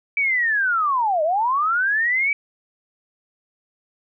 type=linear two-way sweep; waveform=sine; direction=down then up; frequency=2311 to 595 to 2311 Hz; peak=-17 dBFS; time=0.17-2.33 s; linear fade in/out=2 ms; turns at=1.23 s; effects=none